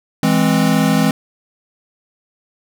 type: chord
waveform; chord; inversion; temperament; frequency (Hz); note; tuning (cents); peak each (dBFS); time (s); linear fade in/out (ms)
square; E augmented; none; equal; 164.81 / 207.7 / 261.6; E3 / G#3 / B#3; 0 / 0 / 0; -17; 0.23-1.11; 2
effects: none

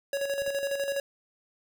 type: tone with tremolo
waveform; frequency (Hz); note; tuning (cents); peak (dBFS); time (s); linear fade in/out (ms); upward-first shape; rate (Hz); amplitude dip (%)
square; 557; C#5; +8; -27; 0.13-1; 2; square; 12; 50
type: clicks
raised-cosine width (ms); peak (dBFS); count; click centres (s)
2; -34; 2; 0.42 / 0.478
effects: none

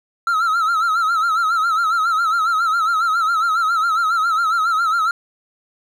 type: tone with vibrato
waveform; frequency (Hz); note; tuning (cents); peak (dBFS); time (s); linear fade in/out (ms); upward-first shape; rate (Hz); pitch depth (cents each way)
triangle; 1326; E6; +10; -13; 0.27-5.11; 2; sine; 7.3; 95
effects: none

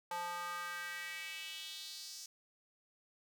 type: tone with high-pass filter sweep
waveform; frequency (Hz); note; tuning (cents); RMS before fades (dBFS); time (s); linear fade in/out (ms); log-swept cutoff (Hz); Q
square; 174.7; F3; +1; -44; 0.11-2.26; 2; 830 to 5700; 3.1
effects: none

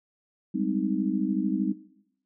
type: chord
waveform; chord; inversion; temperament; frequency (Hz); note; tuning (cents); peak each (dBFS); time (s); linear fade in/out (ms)
sine; Ab major seventh; third; just; 194.67 / 207.7 / 259.6 / 311.5; G3 / Ab3 / C4 / Eb4; -12 / 0 / -13 / +2; -30; 0.54-1.73; 10
effects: noise-tail reverb RT60 0.8 s tail -17 dB re dry

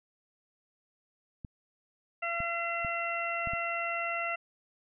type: clicks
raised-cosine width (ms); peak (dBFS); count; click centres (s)
5; -28; 5; 1.448 / 2.404 / 2.848 / 3.473 / 3.535
type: harmonic tone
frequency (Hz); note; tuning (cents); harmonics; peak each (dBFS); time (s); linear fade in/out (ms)
680; F5; -46; 1 / 2 / 3 / 4; -36 / -36 / -36 / -36; 2.22-4.36; 10
effects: none

